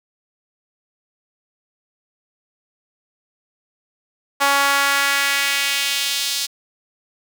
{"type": "tone with high-pass filter sweep", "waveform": "sawtooth", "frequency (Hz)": 279.8, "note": "C#4", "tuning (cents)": 16, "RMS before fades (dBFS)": -19, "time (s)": [4.4, 6.47], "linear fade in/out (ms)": 20, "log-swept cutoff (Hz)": [960, 4300], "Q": 1.5, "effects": []}